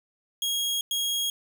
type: tone bursts at uneven times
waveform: sawtooth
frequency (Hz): 3284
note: G#7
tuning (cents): -20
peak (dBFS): -22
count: 2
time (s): 0.42-0.81 / 0.91-1.3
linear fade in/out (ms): 2
effects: none